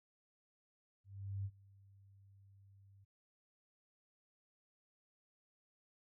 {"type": "tone with ADSR envelope", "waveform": "sine", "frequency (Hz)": 98.5, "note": "G2", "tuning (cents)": 9, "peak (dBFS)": -37, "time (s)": [1.04, 3.05], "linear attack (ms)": 410, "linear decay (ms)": 54, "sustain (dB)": -24, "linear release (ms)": 15, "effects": []}